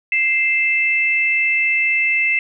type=tone pair together; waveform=sine; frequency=2095 / 2639 Hz; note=C7 / E7; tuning=+2 / +1 cents; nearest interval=major third; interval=399 cents; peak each=-17 dBFS; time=0.12-2.39 s; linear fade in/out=2 ms; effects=none